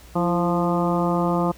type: harmonic tone with a mistuned harmonic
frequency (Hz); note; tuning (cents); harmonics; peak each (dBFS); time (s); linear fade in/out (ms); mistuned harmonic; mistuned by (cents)
174.61; F3; 0; 1 / 2 / 3 / 4 / 5 / 6 / 7; -22 / -25 / -27 / -28 / -29 / -30 / -30; 0.15-1.52; 10; 2; -54
effects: added 60 Hz sine -45 dBFS peak until 1.57 s + pink hiss -49 dBFS RMS until 1.57 s